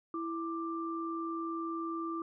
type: tone pair together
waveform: sine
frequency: 330.6 / 1181 Hz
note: E4 / D6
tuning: +5 / +9 cents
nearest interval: octave + minor seventh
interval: 2204 cents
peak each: -36 / -38 dBFS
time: 0.14-2.22 s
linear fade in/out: 2 ms
effects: none